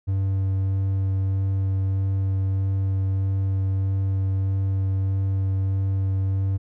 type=tone with vibrato; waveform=triangle; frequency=96.4 Hz; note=G2; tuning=28 cents flat; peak=-18 dBFS; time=0.07-6.58 s; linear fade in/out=20 ms; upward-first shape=sine; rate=1.6 Hz; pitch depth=8 cents each way; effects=none